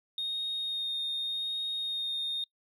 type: tone with vibrato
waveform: sine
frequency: 3700 Hz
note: A#7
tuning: 14 cents flat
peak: -29 dBFS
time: 0.18-2.44 s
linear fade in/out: 2 ms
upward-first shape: sine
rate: 0.85 Hz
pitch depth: 11 cents each way
effects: noise-tail reverb RT60 0.1 s tail -26 dB re dry + tanh soft clip ceiling -28 dBFS